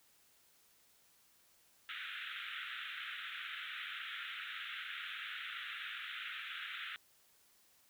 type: band-pass noise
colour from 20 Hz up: pink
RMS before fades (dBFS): -45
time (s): 1.89-6.96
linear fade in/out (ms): 0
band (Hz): 1300 to 3700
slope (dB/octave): 96
effects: white hiss -69 dBFS RMS until 7.89 s